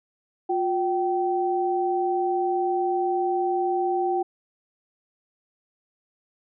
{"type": "tone pair together", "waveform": "sine", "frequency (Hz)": [356.6, 772], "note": ["F4", "G5"], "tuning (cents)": [36, -27], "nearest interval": "octave + minor second", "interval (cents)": 1337, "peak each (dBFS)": -24, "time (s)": [0.49, 4.23], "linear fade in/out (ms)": 10, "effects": []}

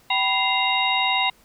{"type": "tone cluster", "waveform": "sine", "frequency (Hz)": [771, 988, 2087, 2790, 3762], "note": ["G5", "B5", "C7", "F7", "A#7"], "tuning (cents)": [-29, 0, -5, -2, 15], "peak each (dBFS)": -25, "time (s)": [0.1, 1.3], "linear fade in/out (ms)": 5, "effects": ["pink hiss -56 dBFS RMS until 1.44 s"]}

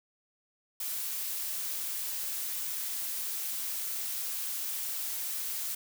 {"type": "noise", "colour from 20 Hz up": "blue", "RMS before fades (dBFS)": -35, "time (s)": [0.8, 5.75], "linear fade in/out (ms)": 5, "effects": []}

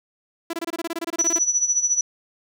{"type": "tone bursts", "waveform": "sawtooth", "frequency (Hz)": 334.5, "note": "E4", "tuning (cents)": 25, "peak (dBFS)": -21, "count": 16, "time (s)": [0.5, 1.388], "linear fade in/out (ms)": 5, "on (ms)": 33, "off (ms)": 24}
{"type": "tone with tremolo", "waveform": "sine", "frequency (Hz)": 5920, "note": "F#8", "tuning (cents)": 0, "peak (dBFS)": -15, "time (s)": [1.19, 2.01], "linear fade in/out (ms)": 2, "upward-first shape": "sine", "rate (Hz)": 14, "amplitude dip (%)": 75}
{"effects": []}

